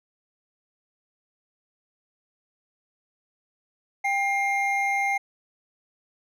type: tone pair together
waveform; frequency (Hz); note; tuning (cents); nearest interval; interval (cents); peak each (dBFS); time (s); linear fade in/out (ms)
triangle; 794 / 2120; G5 / C7; +22 / +22; octave + perfect fourth; 1700; -23; 4.04-5.18; 10
effects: none